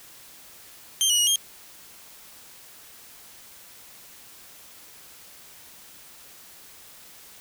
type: tone with pitch steps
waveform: 20% pulse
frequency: 3155 / 2923 / 2894 / 3218 Hz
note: G7 / F#7 / F#7 / G7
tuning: +10 / -22 / -39 / +45 cents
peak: -13 dBFS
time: 1.01-1.358 s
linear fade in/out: 0 ms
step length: 87 ms
effects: white hiss -48 dBFS RMS until 7.4 s